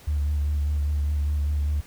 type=tone with vibrato; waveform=sine; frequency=73.42 Hz; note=D2; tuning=in tune; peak=-20 dBFS; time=0.07-1.81 s; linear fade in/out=10 ms; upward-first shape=sine; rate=5 Hz; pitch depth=30 cents each way; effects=tanh soft clip ceiling -18 dBFS + pink hiss -50 dBFS RMS until 1.86 s